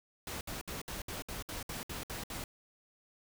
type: noise bursts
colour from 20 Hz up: pink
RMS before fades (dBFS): -41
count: 11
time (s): 0.27-2.44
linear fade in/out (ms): 2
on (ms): 140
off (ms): 63
effects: none